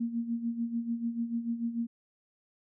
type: tone with tremolo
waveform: sine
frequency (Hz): 233.1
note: A#3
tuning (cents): 0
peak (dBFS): -27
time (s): 0-1.87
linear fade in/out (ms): 10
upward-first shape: sine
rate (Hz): 6.8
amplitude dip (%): 70
effects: none